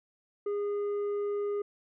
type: tone with tanh clipping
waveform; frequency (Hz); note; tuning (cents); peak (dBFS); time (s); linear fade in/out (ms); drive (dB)
sine; 409.3; G#4; -25; -30; 0.46-1.62; 5; 5
effects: none